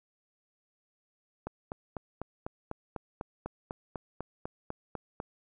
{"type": "click train", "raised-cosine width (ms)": 1, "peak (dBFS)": -22, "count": 16, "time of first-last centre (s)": [1.47, 5.201], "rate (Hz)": 4.02, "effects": []}